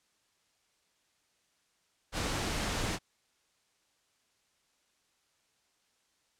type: noise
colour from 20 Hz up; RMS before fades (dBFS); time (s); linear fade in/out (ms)
pink; -33; 2.12-2.99; 50
effects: white hiss -73 dBFS RMS until 6.39 s + low-pass 8000 Hz 12 dB/octave